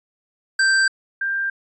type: tone pair in turn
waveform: square / sine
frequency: 1567 / 1587 Hz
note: G6 / G6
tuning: -1 / +21 cents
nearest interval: unison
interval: 22 cents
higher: second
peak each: -15 / -20 dBFS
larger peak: first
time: 0.59-0.88 / 1.21-1.5 s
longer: neither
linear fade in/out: 5 ms
effects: resampled to 22050 Hz